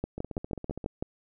two click trains, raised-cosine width 2 ms, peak -17 / -23 dBFS, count 7 / 11, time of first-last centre 0.04-1.025 / 0.18-0.842 s, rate 6.09 / 15.1 Hz, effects none

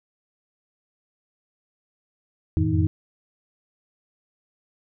sine tone cluster, 86.7 / 91 / 108.7 / 159.1 / 314.5 Hz, F2 / F#2 / A2 / D#3 / D#4, -12 / -28 / -21 / +39 / +19 cents, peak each -25 dBFS, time 2.57-2.87 s, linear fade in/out 0 ms, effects none

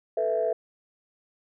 sine chord, A suspended second, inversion none, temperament equal, 440 / 493.9 / 659.3 Hz, A4 / B4 / E5, 0 / 0 / 0 cents, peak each -28 / -28 / -25 dBFS, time 0.17-0.53 s, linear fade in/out 5 ms, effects tanh soft clip ceiling -15 dBFS

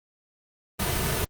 pink noise with comb filter, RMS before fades -26 dBFS, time 0.79-1.25 s, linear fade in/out 10 ms, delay 3.7 ms, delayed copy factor -0.55, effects Opus 32 kbps

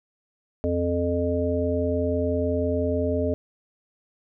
harmonic tone, 87 Hz, F2, 6 cents flat, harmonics 1 / 3 / 5 / 7, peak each -27 / -27 / -27 / -27 dBFS, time 0.64-3.34 s, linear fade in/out 0 ms, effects none

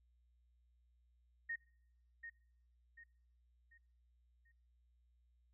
sine tone with echo, 1854 Hz, A#6, 10 cents flat, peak -39 dBFS, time 1.49-1.56 s, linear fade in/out 10 ms, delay 740 ms, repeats 4, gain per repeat -8 dB, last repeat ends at 4.52 s, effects noise-tail reverb RT60 0.8 s tail -26 dB re dry + added 60 Hz sine -70 dBFS peak until 5.53 s

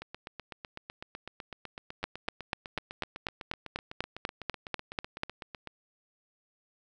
two click trains, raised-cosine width 0.3 ms, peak -24 / -14 dBFS, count 46 / 14, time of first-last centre 0.02-5.673 / 2.04-5.234 s, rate 7.96 / 4.07 Hz, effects none

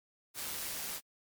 white noise with amplitude modulation, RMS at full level -38 dBFS, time 0.34-1.01 s, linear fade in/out 50 ms, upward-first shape sine, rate 150 Hz, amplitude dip 30%, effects MP3 96 kbps

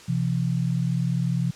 sine tone pair together, 129.87 / 170 Hz, C3 / F3, -13 / -46 cents, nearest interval perfect fourth, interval 467 cents, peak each -24 dBFS, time 0.08-1.51 s, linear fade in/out 10 ms, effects white hiss -46 dBFS RMS until 1.55 s + low-pass 7000 Hz 12 dB/octave

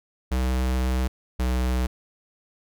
square tone pair in turn, 63.7 / 62.82 Hz, C2 / B1, -46 / +30 cents, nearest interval unison, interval 24 cents, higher first, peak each -22 dBFS, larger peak neither, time 0.31-1.08 / 1.39-1.87 s, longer first, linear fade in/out 10 ms, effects none

